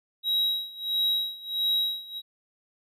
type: tone with tremolo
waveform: triangle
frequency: 3841 Hz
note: B7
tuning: 49 cents flat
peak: -20 dBFS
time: 0.23-2.22 s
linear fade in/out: 50 ms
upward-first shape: sine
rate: 1.5 Hz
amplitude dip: 90%
effects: none